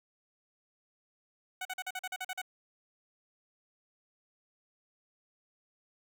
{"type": "tone bursts", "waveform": "15% pulse", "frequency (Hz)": 744, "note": "F#5", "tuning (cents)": 9, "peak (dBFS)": -29, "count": 10, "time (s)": [1.61, 2.417], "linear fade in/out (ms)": 5, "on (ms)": 42, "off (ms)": 43, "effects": []}